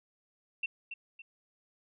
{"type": "tone with echo", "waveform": "sine", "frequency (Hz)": 2700, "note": "E7", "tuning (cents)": 41, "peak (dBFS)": -30, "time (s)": [0.63, 0.66], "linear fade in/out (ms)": 5, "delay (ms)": 280, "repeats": 2, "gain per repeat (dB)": -8, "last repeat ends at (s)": 1.22, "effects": []}